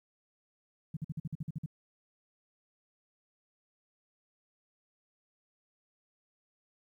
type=tone bursts; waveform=sine; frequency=155.56 Hz; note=D#3; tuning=in tune; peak=-33 dBFS; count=10; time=0.94-1.661 s; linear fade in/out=5 ms; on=28 ms; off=49 ms; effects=12-bit